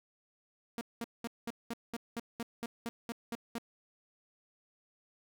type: tone bursts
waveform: sawtooth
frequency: 233.1 Hz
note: A#3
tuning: in tune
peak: -32 dBFS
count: 13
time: 0.78-3.583 s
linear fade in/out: 0 ms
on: 31 ms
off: 200 ms
effects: none